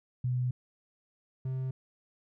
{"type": "tone pair in turn", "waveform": ["sine", "triangle"], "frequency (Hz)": [125.2, 130.6], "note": ["B2", "C3"], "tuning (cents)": [24, -3], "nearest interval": "minor second", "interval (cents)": 73, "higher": "second", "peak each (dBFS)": [-27, -29], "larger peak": "first", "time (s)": [[0.24, 0.51], [1.45, 1.71]], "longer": "first", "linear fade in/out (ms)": 5, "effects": []}